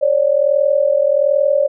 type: tone pair together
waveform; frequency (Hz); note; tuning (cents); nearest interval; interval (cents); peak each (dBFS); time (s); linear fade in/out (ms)
sine; 548.7 / 590; C#5 / D5; -18 / +8; minor second; 126; -14; 0.01-1.68; 20
effects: none